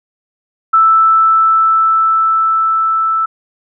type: tone with level ramp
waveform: sine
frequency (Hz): 1320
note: E6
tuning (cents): +2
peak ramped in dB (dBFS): -5 to -11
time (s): 0.73-3.26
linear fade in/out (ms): 10
effects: none